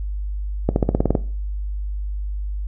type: accelerating click train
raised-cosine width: 2 ms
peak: -3 dBFS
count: 9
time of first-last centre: 0.69-1.152 s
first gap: 71 ms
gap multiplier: 0.94
effects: noise-tail reverb RT60 0.4 s tail -17 dB re dry + added 50 Hz sine -23 dBFS peak until 2.67 s